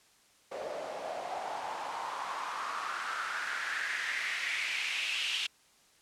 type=noise with band-pass filter sweep; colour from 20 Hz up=white; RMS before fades=-36 dBFS; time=0.51-5.47 s; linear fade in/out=10 ms; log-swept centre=550 to 3000 Hz; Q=4.3; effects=white hiss -64 dBFS RMS until 6.01 s + low-pass 9000 Hz 12 dB/octave